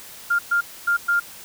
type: tone bursts at uneven times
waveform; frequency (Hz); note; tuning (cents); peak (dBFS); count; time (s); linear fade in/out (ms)
sine; 1401; F6; +5; -16; 4; 0.3-0.39 / 0.51-0.61 / 0.87-0.97 / 1.08-1.2; 10
effects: white hiss -41 dBFS RMS until 1.44 s